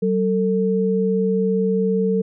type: tone pair together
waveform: sine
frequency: 190 / 447.5 Hz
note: F#3 / A4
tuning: +46 / +29 cents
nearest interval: octave + minor third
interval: 1483 cents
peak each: -19 dBFS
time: 0.02-2.22 s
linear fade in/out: 10 ms
effects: none